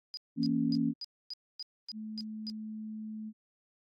sine tone bursts, 4933 Hz, D#8, 16 cents flat, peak -37 dBFS, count 9, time 0.14-2.499 s, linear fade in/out 0 ms, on 31 ms, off 260 ms
sine chord, A# diminished, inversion second, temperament equal, 164.81 / 233.1 / 277.2 Hz, E3 / A#3 / C#4, 0 / 0 / 0 cents, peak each -35 / -30 / -30 dBFS, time 0.36-0.94 s, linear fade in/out 50 ms
sine tone, 216.6 Hz, A3, 27 cents flat, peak -38 dBFS, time 1.92-3.33 s, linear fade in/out 50 ms
effects AAC 48 kbps

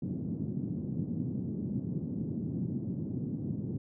white band-pass noise, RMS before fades -35 dBFS, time 0.02-3.78 s, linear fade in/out 5 ms, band 110 to 250 Hz, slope 24 dB/octave, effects none

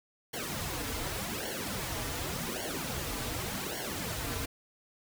pink noise with flanger, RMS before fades -36 dBFS, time 0.33-4.46 s, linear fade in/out 10 ms, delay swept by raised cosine 0.79 to 5.59 ms, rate 0.87 Hz, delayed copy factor -1, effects none

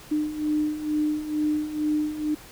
sine beating tone pair, 301.2 / 303.4 Hz, D4 / D#4, +44 / -44 cents, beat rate 2.2 Hz, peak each -29 / -24 dBFS, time 0.11-2.35 s, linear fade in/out 10 ms, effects pink hiss -46 dBFS RMS until 2.51 s

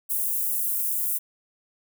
white high-pass noise, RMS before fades -26 dBFS, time 0.09-1.19 s, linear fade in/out 20 ms, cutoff 10000 Hz, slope 24 dB/octave, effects none

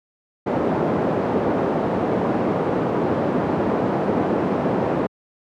pink band-pass noise, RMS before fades -21 dBFS, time 0.46-5.07 s, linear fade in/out 10 ms, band 200 to 700 Hz, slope 12 dB/octave, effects high-pass 80 Hz 12 dB/octave

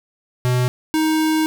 square tone pair in turn, 125 / 314.1 Hz, B2 / D#4, +21 / +16 cents, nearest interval octave + major third, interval 1595 cents, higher second, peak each -16 dBFS, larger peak neither, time 0.45-0.68 / 0.94-1.46 s, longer second, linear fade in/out 0 ms, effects none

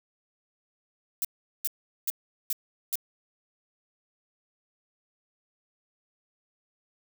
violet noise bursts, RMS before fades -28 dBFS, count 5, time 1.22-2.955 s, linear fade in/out 0 ms, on 27 ms, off 400 ms, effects none

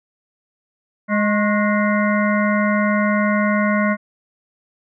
harmonic tone with a mistuned harmonic, 207.7 Hz, G#3, in tune, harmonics 1 / 3 / 5 / 7 / 9 / 10, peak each -17 / -22 / -24 / -25 / -27 / -27 dBFS, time 1.08-3.97 s, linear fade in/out 50 ms, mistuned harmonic 5, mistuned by +70 cents, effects none

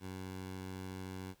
15% pulse tone, 93.7 Hz, F#2, 22 cents sharp, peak -36 dBFS, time 0-1.35 s, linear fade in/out 50 ms, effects pink hiss -69 dBFS RMS until 1.4 s

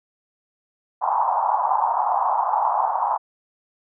pink band-pass noise, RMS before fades -21 dBFS, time 1.01-3.18 s, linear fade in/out 20 ms, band 790 to 1000 Hz, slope 48 dB/octave, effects none

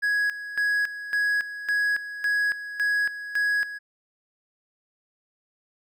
triangle tone with tremolo, 1666 Hz, G#6, 5 cents sharp, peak -19 dBFS, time 0.02-3.79 s, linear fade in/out 20 ms, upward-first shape square, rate 1.8 Hz, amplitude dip 75%, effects none

